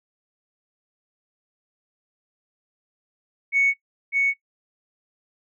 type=tone with echo; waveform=sine; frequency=2219 Hz; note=C#7; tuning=1 cent sharp; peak=-15 dBFS; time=3.52-3.74 s; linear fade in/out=50 ms; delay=600 ms; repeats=1; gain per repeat=-2 dB; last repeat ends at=4.34 s; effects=noise-tail reverb RT60 0.1 s tail -21 dB re dry + tanh soft clip ceiling -11 dBFS

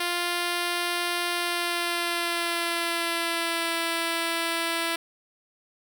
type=tone with pitch glide; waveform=5% pulse; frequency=349.2 to 333.4 Hz; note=F4 to E4; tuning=0 to +20 cents; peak=-14 dBFS; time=0-4.96 s; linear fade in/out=5 ms; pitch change=-80 cents; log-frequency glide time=1.32-3.75 s; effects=none

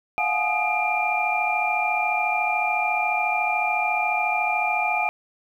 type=tone cluster; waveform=sine; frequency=699 / 733 / 846 / 1238 / 2386 Hz; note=F5 / F#5 / G#5 / D#6 / D7; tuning=+1 / -16 / +32 / -9 / +27 cents; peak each=-29 / -27 / -26 / -33 / -24 dBFS; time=0.18-5.09 s; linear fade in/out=0 ms; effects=9-bit

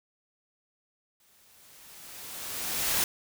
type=noise with exponential growth; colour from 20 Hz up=white; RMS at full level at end=-25 dBFS; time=1.2-3.04 s; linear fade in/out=2 ms; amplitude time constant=400 ms; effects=none

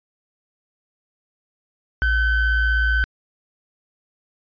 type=ring-modulated tone; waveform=triangle; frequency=790 Hz; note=G5; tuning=13 cents sharp; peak=-11 dBFS; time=2.02-3.04 s; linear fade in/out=0 ms; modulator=732 Hz; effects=resampled to 11025 Hz

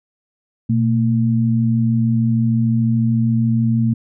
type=tone pair together; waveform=sine; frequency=120 / 226.5 Hz; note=B2 / A#3; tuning=-49 / -50 cents; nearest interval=major seventh; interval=1099 cents; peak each=-16 dBFS; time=0.69-3.94 s; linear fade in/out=10 ms; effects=none

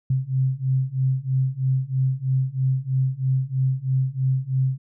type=beating tone pair; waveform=sine; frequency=130 / 133.1 Hz; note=C3 / C3; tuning=-11 / +30 cents; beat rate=3.1 Hz; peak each=-23 / -22 dBFS; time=0.1-4.78 s; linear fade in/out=5 ms; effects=none

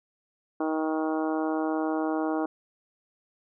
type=harmonic tone; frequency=157.6 Hz; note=D#3; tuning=23 cents sharp; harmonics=2 / 3 / 4 / 5 / 6 / 7 / 8 / 9; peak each=-27 / -34 / -34 / -34 / -40 / -39 / -43 / -42 dBFS; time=0.6-2.46 s; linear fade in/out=5 ms; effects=none

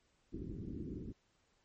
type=low-pass noise; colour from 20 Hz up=white; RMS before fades=-44 dBFS; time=0.32-1.13 s; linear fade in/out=20 ms; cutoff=360 Hz; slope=48 dB/octave; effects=pink hiss -75 dBFS RMS until 1.64 s + MP3 32 kbps

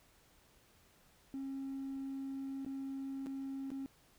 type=tone with dropouts; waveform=triangle; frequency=270.6 Hz; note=C#4; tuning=42 cents flat; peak=-36 dBFS; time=1.34-3.86 s; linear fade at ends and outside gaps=0 ms; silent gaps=2.648-2.663 / 3.261-3.268 / 3.704-3.716 s; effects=tanh soft clip ceiling -35 dBFS + pink hiss -67 dBFS RMS until 4.18 s

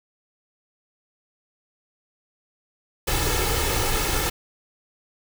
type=noise with comb filter; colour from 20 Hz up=pink; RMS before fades=-23 dBFS; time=3.07-4.3 s; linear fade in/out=10 ms; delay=2.3 ms; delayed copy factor=+0.65; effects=none

